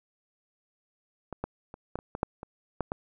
clicks, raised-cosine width 1 ms, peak -22 / -17 / -28 / -17 / -25 / -20 / -11 / -25 / -14 / -17 dBFS, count 10, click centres 1.327 / 1.44 / 1.741 / 1.956 / 1.989 / 2.151 / 2.231 / 2.431 / 2.807 / 2.919 s, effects none

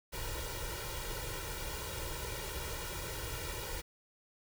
pink noise with comb filter, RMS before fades -40 dBFS, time 0.12-3.82 s, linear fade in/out 20 ms, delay 2.1 ms, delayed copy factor +0.95, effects none

